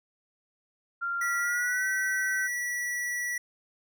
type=tone with pitch glide; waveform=sine; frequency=1388 to 1531.2 Hz; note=F6 to G6; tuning=-11 to -41 cents; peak=-28 dBFS; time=1.01-2.48 s; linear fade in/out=20 ms; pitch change=+170 cents; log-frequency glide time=1.38-1.87 s
type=tone; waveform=square; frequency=1946 Hz; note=B6; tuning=26 cents flat; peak=-30 dBFS; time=1.21-3.38 s; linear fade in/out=5 ms
effects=none